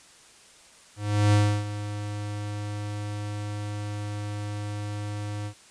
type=tone with ADSR envelope; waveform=square; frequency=103.83 Hz; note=G#2; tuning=in tune; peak=-17 dBFS; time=0.96-5.54 s; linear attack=370 ms; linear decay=310 ms; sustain=-14 dB; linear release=77 ms; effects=white hiss -53 dBFS RMS until 5.7 s + resampled to 22050 Hz